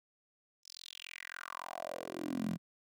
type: tone with high-pass filter sweep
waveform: 10% pulse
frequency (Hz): 43.6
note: F1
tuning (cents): -2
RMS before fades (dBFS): -42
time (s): 0.63-2.58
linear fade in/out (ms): 50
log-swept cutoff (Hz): 5700 to 170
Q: 5.1
effects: none